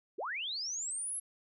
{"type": "linear sweep", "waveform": "sine", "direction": "up", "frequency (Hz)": [293.7, 11175], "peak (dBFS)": -35, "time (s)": [0.18, 1.2], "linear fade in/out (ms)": 10, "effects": []}